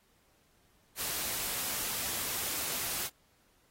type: noise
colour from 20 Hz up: white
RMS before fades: -35 dBFS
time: 0.96-3.1 s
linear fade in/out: 50 ms
effects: pink hiss -69 dBFS RMS until 3.7 s + AAC 48 kbps